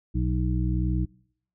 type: harmonic tone with a mistuned harmonic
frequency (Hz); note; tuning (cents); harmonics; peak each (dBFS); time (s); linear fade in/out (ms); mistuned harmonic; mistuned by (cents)
61.74; B1; 0; 1 / 2 / 3 / 5; -25 / -28 / -30 / -32; 0.14-1.06; 20; 5; +30
effects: noise-tail reverb RT60 0.7 s tail -25 dB re dry